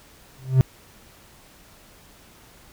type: tone with exponential growth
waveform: triangle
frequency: 130.81 Hz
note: C3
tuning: in tune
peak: -6 dBFS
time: 0.38-0.61 s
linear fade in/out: 0 ms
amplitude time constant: 48 ms
effects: pink hiss -51 dBFS RMS until 2.72 s